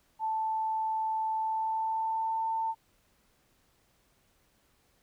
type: tone with pitch glide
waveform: sine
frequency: 880 to 895.4 Hz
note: A5 to A5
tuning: 0 to +30 cents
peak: -28 dBFS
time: 0.19-2.75 s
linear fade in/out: 50 ms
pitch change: +30 cents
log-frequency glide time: 1.38-2.46 s
effects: pink hiss -69 dBFS RMS until 5.02 s

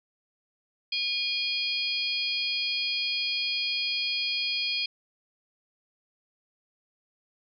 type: harmonic tone with a mistuned harmonic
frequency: 814 Hz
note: G#5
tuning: 35 cents flat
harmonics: 3 / 4 / 5 / 6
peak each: -32 / -32 / -32 / -32 dBFS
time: 0.92-4.86 s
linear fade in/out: 5 ms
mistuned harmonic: 5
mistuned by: +99 cents
effects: none

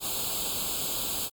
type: noise with comb filter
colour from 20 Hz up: white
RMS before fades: -31 dBFS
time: 0-1.3 s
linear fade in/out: 50 ms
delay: 0.26 ms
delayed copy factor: +1
effects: Opus 48 kbps

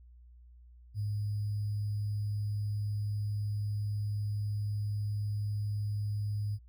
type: tone with sample-and-hold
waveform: sine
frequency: 103.83 Hz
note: G#2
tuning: in tune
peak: -30 dBFS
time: 0.94-6.59 s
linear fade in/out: 50 ms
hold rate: 4900 Hz
effects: added 60 Hz sine -52 dBFS peak until 6.68 s + MP3 96 kbps

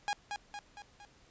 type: tone with echo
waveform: sawtooth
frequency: 821 Hz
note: G#5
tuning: 20 cents flat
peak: -27 dBFS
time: 0.08-0.13 s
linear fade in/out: 0 ms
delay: 230 ms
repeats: 4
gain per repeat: -5 dB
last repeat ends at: 1.05 s
effects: pink hiss -63 dBFS RMS until 1.3 s + resampled to 16000 Hz

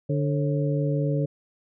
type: harmonic tone with a mistuned harmonic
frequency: 146.83 Hz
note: D3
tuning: in tune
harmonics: 1 / 2 / 3 / 4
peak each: -23 / -30 / -31 / -31 dBFS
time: 0.09-1.26 s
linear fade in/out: 10 ms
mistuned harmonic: 4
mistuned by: -130 cents
effects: none

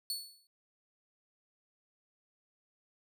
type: tone with exponential decay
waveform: sawtooth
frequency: 4423 Hz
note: C#8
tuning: 5 cents flat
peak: -29 dBFS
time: 0.1-0.47 s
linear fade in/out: 1 ms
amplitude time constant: 80 ms
effects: none

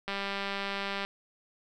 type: click train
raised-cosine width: 0.3 ms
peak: -18 dBFS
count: 193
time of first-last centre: 0.08-1.05 s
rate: 198 Hz
effects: none

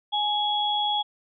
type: tone pair together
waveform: sine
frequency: 836 / 3344 Hz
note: G#5 / G#7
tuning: +11 / +11 cents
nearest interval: 2 octaves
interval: 2400 cents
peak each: -25 dBFS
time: 0.12-1.03 s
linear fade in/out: 20 ms
effects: none

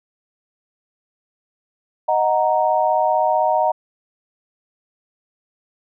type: chord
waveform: sine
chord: D# minor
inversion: none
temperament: equal with one note detuned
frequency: 622.3 / 737.9 / 932.3 Hz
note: D#5 / F#5 / A#5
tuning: 0 / -5 / 0 cents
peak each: -19 dBFS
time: 2.08-3.72 s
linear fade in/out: 10 ms
effects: none

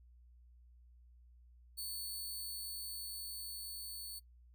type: tone with level ramp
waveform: 10% pulse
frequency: 4449 Hz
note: C#8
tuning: 5 cents sharp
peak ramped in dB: -33 to -37 dBFS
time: 1.77-4.2 s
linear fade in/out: 20 ms
effects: noise-tail reverb RT60 0.1 s tail -23 dB re dry + added 60 Hz sine -59 dBFS peak until 4.54 s

